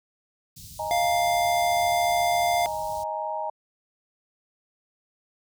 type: band-stop noise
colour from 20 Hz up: pink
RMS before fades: -42 dBFS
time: 0.56-3.04 s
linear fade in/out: 10 ms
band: 150 to 4200 Hz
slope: 24 dB/octave
type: chord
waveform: sine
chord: D# suspended fourth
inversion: none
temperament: equal with one note detuned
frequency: 624.4 / 830.6 / 932.3 Hz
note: D#5 / G#5 / A#5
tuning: +6 / 0 / 0 cents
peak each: -32 / -32 / -31 dBFS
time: 0.79-3.5 s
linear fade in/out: 5 ms
type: tone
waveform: square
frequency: 698.5 Hz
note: F5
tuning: in tune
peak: -22 dBFS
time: 0.91-2.66 s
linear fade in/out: 0 ms
effects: high-pass 60 Hz 12 dB/octave